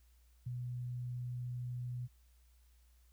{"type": "tone with ADSR envelope", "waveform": "sine", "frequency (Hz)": 123.3, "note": "B2", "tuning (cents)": -2, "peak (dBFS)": -36, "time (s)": [0.46, 2.08], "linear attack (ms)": 9, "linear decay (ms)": 16, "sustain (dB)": -2, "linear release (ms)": 33, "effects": ["added 60 Hz sine -63 dBFS peak until 3.12 s", "white hiss -75 dBFS RMS until 3.12 s"]}